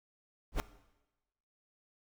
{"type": "noise with exponential growth", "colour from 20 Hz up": "brown", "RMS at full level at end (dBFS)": -18, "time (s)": [0.52, 0.6], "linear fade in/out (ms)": 0, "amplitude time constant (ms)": 16, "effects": ["noise-tail reverb RT60 1.0 s tail -17 dB re dry"]}